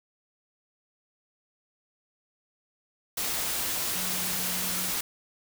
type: tone in noise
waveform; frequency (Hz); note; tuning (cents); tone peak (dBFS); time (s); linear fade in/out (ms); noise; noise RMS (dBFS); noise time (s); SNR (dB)
sine; 182.3; F#3; -25; -40; 3.95-4.91; 5; white; -30; 3.17-5.01; -13
effects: none